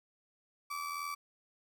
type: tone with amplitude modulation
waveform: 35% pulse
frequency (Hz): 1155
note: D6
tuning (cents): -29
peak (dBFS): -33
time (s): 0.7-1.15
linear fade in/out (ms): 10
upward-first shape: sine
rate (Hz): 82.6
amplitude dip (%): 50
effects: none